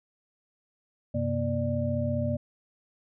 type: tone cluster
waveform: sine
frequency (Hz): 94.7 / 129.7 / 238.2 / 591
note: F#2 / C3 / A#3 / D5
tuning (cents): +41 / -15 / +38 / +11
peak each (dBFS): -31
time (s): 1.14-2.37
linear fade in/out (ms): 10
effects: none